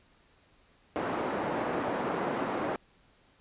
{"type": "band-pass noise", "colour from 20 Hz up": "pink", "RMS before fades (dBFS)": -32, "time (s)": [0.96, 2.76], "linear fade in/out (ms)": 0, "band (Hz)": [270, 1200], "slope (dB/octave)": 12, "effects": ["pink hiss -64 dBFS RMS until 3.4 s", "resampled to 8000 Hz"]}